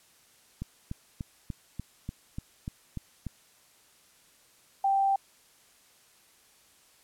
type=click train; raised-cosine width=5 ms; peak=-22 dBFS; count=10; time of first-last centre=0.62-3.267 s; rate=3.4 Hz
type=tone; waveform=sine; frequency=784 Hz; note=G5; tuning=in tune; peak=-22 dBFS; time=4.84-5.16 s; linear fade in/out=5 ms
effects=white hiss -61 dBFS RMS until 7.03 s + low-pass 12000 Hz 12 dB/octave